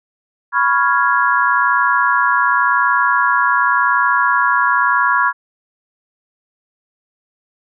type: chord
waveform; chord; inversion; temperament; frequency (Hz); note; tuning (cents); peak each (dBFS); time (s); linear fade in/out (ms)
sine; C# dominant seventh; third; equal; 987.8 / 1108.7 / 1396.9 / 1661.2; B5 / C#6 / E#6 / G#6; 0 / 0 / 0 / 0; -17; 0.52-5.33; 50
effects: none